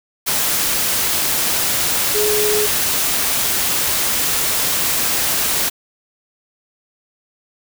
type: tone in noise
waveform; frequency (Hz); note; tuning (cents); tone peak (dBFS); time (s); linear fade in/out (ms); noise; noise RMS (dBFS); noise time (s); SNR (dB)
sine; 421.1; G#4; +24; -17; 2.14-2.67; 20; white; -18; 0.26-5.7; -2
effects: none